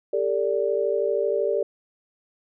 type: tone cluster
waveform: sine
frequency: 399 / 451.8 / 581 Hz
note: G4 / A4 / D5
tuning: +31 / +46 / -19 cents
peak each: -25 dBFS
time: 0.13-1.63 s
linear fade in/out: 5 ms
effects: none